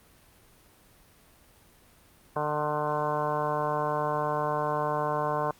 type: harmonic tone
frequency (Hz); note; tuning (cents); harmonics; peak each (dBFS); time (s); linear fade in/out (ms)
150; D3; +37; 1 / 2 / 3 / 4 / 5 / 6 / 7 / 8 / 9 / 10; -36 / -40 / -34 / -32 / -34 / -35 / -31 / -43 / -43 / -42; 2.36-5.51; 2
effects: pink hiss -58 dBFS RMS until 5.59 s + Opus 32 kbps